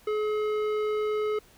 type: tone with tanh clipping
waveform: triangle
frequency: 425.6 Hz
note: G#4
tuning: 42 cents sharp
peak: -27 dBFS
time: 0.07-1.39 s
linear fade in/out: 5 ms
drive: 17 dB
effects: pink hiss -57 dBFS RMS until 1.57 s